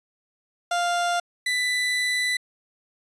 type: tone pair in turn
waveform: 30% pulse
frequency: 698.5 / 1988.8 Hz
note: F5 / B6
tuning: 0 / +12 cents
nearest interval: octave + tritone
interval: 1812 cents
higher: second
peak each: -19 dBFS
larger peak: neither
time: 0.71-1.2 / 1.46-2.37 s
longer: second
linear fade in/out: 5 ms
effects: resampled to 22050 Hz